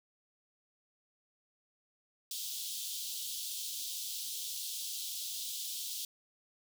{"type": "high-pass noise", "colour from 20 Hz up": "pink", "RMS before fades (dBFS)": -40, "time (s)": [2.31, 6.05], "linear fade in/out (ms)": 2, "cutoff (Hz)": 3200, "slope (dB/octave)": 48, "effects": []}